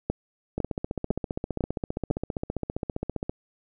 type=two click trains; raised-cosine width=2 ms; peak=-11 / -15 dBFS; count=5 / 42; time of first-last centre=0.1-2.11 / 0.58-3.295 s; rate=1.99 / 15.1 Hz; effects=none